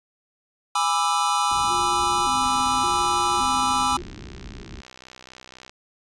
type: chord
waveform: square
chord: E dominant seventh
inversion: first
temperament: just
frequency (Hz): 824.1 / 988.9 / 1186.7 / 1318.5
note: G#5 / B5 / D6 / E6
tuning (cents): -14 / +2 / +18 / 0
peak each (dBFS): -26 / -26 / -26 / -26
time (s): 0.75-3.97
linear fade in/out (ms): 5
type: low-pass noise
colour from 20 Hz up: pink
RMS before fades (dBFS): -39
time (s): 1.51-4.81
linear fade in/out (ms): 5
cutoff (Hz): 420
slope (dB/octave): 96
type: tone with vibrato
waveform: sine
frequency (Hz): 302.1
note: D4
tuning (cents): +49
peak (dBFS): -32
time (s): 1.7-4.02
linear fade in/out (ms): 2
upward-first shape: square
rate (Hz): 0.88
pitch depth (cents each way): 270
type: click train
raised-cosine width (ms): 0.2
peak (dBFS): -25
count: 209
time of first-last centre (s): 2.44-5.695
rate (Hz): 63.9
effects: resampled to 24000 Hz